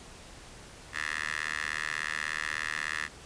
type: tone with high-pass filter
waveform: 10% pulse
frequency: 76.5 Hz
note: D#2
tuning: 29 cents flat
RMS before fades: -34 dBFS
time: 0.92-3.09 s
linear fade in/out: 50 ms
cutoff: 1700 Hz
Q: 4.7
effects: pink hiss -49 dBFS RMS until 3.25 s + resampled to 22050 Hz